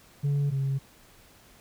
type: tone pair in turn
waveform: sine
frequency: 142.5 / 136.26 Hz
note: C#3 / C#3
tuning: +48 / -29 cents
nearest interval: minor second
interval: 77 cents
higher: first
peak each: -20 / -23 dBFS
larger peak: first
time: 0.23-0.51 / 0.51-0.79 s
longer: neither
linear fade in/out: 20 ms
effects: tanh soft clip ceiling -22 dBFS + pink hiss -56 dBFS RMS until 1.6 s